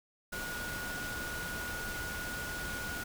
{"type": "tone in noise", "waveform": "sine", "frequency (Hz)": 1448, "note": "F#6", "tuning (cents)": -38, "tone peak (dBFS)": -39, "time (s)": [0.32, 3.04], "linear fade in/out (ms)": 10, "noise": "pink", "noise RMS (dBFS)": -41, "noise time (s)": [0.32, 3.04], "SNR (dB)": -1, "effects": []}